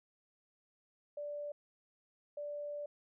sine tone bursts at uneven times, 585 Hz, D5, 7 cents flat, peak -39 dBFS, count 2, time 1.17-1.52 / 2.37-2.86 s, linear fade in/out 5 ms, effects none

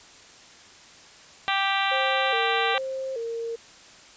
harmonic tone, 392 Hz, G4, in tune, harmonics 2 / 3 / 4 / 5 / 6 / 7 / 8 / 9 / 10, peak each -27 / -29 / -30 / -31 / -32 / -32 / -33 / -34 / -34 dBFS, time 1.48-2.78 s, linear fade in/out 0 ms
sine tone with vibrato, 493.9 Hz, B4, in tune, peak -28 dBFS, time 1.91-3.56 s, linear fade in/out 10 ms, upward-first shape square, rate 1.2 Hz, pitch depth 120 cents each way
effects white hiss -49 dBFS RMS until 4.16 s + resampled to 16000 Hz

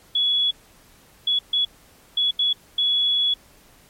sine tone bursts at uneven times, 3383 Hz, G#7, 31 cents sharp, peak -17 dBFS, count 6, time 0.15-0.51 / 1.27-1.39 / 1.53-1.65 / 2.17-2.31 / 2.39-2.53 / 2.78-3.34 s, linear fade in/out 5 ms, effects pink hiss -53 dBFS RMS until 3.89 s + MP3 64 kbps

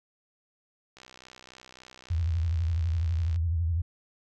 click train, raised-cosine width 0.2 ms, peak -31 dBFS, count 153, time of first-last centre 0.97-3.36 s, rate 63.6 Hz
sine tone with vibrato, 83.4 Hz, E2, 21 cents sharp, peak -24 dBFS, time 2.1-3.82 s, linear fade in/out 10 ms, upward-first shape sine, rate 12 Hz, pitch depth 100 cents each way
effects none

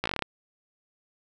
slowing click train, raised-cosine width 0.3 ms, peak -11 dBFS, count 9, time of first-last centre 0.04-0.223 s, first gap 16 ms, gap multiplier 1.1, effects none

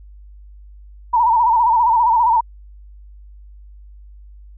sine tone with vibrato, 932.3 Hz, A#5, in tune, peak -11 dBFS, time 1.13-2.41 s, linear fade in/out 10 ms, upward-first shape sine, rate 15 Hz, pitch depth 98 cents each way, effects added 50 Hz sine -38 dBFS peak until 4.57 s

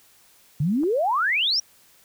sine exponential sweep, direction up, 135.5 to 5770 Hz, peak -19 dBFS, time 0.6-1.6 s, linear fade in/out 5 ms
clicks, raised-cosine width 1 ms, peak -29 dBFS, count 2, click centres 0.833 / 0.838 s
effects white hiss -56 dBFS RMS until 2.04 s

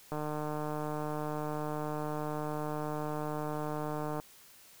click train, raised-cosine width 1 ms, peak -23 dBFS, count 617, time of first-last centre 0.12-4.199 s, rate 151 Hz, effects white hiss -57 dBFS RMS until 4.8 s

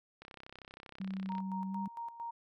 click train, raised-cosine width 0.3 ms, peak -33 dBFS, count 39, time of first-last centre 0.22-1.382 s, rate 32.7 Hz
sine tone with pitch glide, 191.5 to 196.66 Hz, G3 to G3, -40 to +6 cents, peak -36 dBFS, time 1-1.88 s, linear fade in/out 5 ms, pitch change +46 cents, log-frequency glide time 1.69-1.77 s
sine tone with tremolo, 932.3 Hz, A#5, in tune, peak -38 dBFS, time 1.29-2.31 s, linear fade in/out 10 ms, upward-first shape square, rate 4.4 Hz, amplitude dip 70%
effects none

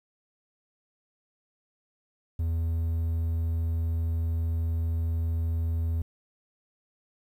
triangle tone, 82.41 Hz, E2, in tune, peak -23 dBFS, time 2.39-6.02 s, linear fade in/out 5 ms, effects 10-bit

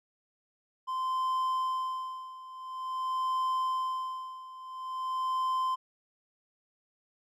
triangle tone with tremolo, 1036 Hz, C6, 17 cents flat, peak -25 dBFS, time 0.87-5.76 s, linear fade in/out 20 ms, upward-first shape sine, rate 0.48 Hz, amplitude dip 85%, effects none

